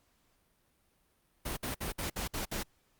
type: noise bursts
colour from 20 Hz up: pink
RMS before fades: -36 dBFS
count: 7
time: 1.45-2.632 s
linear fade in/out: 10 ms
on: 120 ms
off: 57 ms
effects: pink hiss -72 dBFS RMS until 2.99 s + Opus 48 kbps